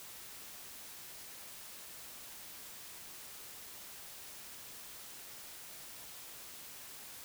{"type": "silence", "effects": ["white hiss -50 dBFS RMS until 7.24 s"]}